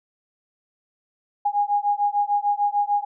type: beating tone pair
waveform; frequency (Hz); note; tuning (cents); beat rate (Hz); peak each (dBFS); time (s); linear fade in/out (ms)
sine; 817 / 823.7; G#5 / G#5; -29 / -14; 6.7; -22; 1.45-3.05; 10
effects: none